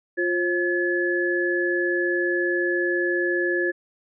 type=tone cluster; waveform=sine; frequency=351.5 / 537 / 1711 Hz; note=F4 / C5 / A6; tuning=+11 / +45 / -49 cents; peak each=-23 / -30 / -24 dBFS; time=0.17-3.72 s; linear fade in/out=20 ms; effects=none